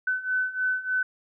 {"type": "beating tone pair", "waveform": "sine", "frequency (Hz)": [1509, 1512.3], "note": ["F#6", "F#6"], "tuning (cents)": [34, 37], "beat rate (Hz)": 3.3, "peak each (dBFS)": [-29, -26], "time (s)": [0.07, 1.03], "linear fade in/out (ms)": 5, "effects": []}